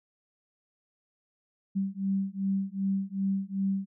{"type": "beating tone pair", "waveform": "sine", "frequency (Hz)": [193.3, 195.9], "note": ["G3", "G3"], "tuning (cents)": [-24, -1], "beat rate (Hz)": 2.6, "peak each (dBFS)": -30, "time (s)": [1.75, 3.86], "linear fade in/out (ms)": 20, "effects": []}